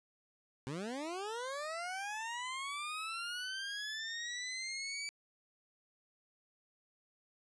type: linear sweep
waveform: 20% pulse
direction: up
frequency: 125.4 to 2310 Hz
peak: -34 dBFS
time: 0.67-5.09 s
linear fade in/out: 0 ms
effects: resampled to 22050 Hz